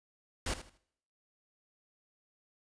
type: noise with echo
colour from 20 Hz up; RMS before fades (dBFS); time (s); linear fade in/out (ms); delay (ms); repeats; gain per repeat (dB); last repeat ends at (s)
pink; -34; 0.46-0.54; 5; 79; 3; -12; 0.777
effects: noise-tail reverb RT60 0.7 s tail -23 dB re dry + resampled to 22050 Hz